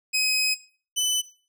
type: tone pair in turn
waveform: 20% pulse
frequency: 2528 / 3006 Hz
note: D#7 / F#7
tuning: +27 / +27 cents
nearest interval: minor third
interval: 300 cents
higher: second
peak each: -16 dBFS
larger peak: neither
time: 0.13-0.55 / 0.96-1.22 s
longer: first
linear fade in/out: 20 ms
effects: noise-tail reverb RT60 0.4 s tail -17 dB re dry